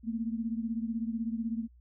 sine beating tone pair, 223.5 / 239.5 Hz, A3 / A#3, +27 / +47 cents, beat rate 16 Hz, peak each -32 / -36 dBFS, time 0.03-1.68 s, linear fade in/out 50 ms, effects added 60 Hz sine -55 dBFS peak until 1.8 s

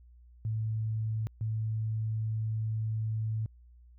sine tone bursts at uneven times, 110 Hz, A2, in tune, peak -29 dBFS, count 2, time 0.45-1.27 / 1.41-3.46 s, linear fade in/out 0 ms, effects added 60 Hz sine -53 dBFS peak until 3.98 s

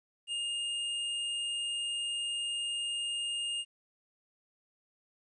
square tone, 2830 Hz, F7, 22 cents sharp, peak -33 dBFS, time 0.27-3.65 s, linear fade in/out 50 ms, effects resampled to 22050 Hz + 12-bit

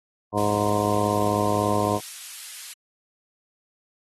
harmonic tone, 103.83 Hz, G#2, in tune, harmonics 1 / 2 / 3 / 4 / 5 / 6 / 7 / 9 / 10, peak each -29 / -29 / -29 / -29 / -29 / -29 / -29 / -29 / -29 dBFS, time 0.32-2 s, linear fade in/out 50 ms
white high-pass noise, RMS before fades -38 dBFS, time 0.37-2.74 s, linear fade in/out 10 ms, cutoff 1900 Hz, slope 12 dB/octave
effects AAC 32 kbps

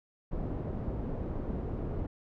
pink low-pass noise, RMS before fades -35 dBFS, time 0.31-2.07 s, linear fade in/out 10 ms, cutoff 480 Hz, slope 12 dB/octave, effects none

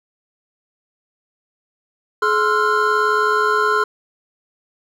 triangle tone cluster, 424.7 / 1044 / 1347 / 1426 Hz, G#4 / C6 / E6 / F6, +39 / -4 / +37 / +36 cents, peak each -18 dBFS, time 2.22-3.84 s, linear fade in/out 5 ms, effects none

